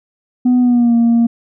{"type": "tone with pitch glide", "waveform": "sine", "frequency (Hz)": [248.7, 233.4], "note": ["B3", "A#3"], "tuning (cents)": [12, 2], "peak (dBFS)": -6, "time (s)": [0.45, 1.27], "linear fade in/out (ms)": 10, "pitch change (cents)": -110, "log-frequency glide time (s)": [0.6, 0.95], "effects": ["tanh soft clip ceiling -7 dBFS"]}